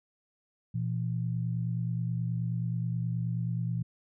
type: tone pair together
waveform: sine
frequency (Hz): 119.29 / 168.7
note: A#2 / E3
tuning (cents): +40 / +40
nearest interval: tritone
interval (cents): 600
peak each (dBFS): -30 / -33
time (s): 0.74-3.83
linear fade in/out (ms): 10
effects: none